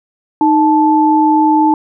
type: tone pair together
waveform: sine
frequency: 310 / 874 Hz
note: D#4 / A5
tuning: -6 / -12 cents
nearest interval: octave + tritone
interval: 1794 cents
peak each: -10 dBFS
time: 0.41-1.74 s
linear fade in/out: 2 ms
effects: none